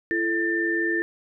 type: tone cluster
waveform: sine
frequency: 337.2 / 439.2 / 1788 Hz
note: E4 / A4 / A6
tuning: +39 / -3 / +27 cents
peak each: -25 / -32 / -24 dBFS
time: 0.11-1.02 s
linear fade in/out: 0 ms
effects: none